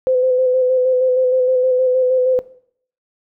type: tone with vibrato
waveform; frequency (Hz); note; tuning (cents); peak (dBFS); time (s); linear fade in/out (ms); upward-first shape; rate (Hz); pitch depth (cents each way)
sine; 510; C5; -44; -12; 0.07-2.39; 0; square; 6.4; 23
effects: noise-tail reverb RT60 0.6 s tail -18 dB re dry